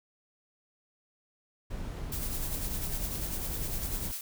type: noise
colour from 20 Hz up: brown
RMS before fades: -36 dBFS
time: 1.7-4.12 s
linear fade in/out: 10 ms
type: noise with tremolo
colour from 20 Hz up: blue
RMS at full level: -36 dBFS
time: 2.12-4.21 s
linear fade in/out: 2 ms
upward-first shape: sine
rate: 10 Hz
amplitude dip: 45%
effects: none